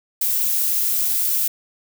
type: noise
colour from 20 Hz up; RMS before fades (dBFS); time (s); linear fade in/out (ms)
violet; -20; 0.21-1.48; 5
effects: none